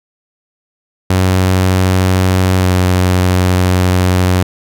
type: tone with pitch glide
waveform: sawtooth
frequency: 93.1 to 91.45 Hz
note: F#2 to F#2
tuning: +11 to -20 cents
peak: -5 dBFS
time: 1.1-4.43 s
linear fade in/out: 5 ms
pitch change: -31 cents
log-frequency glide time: 2.6-2.67 s
effects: none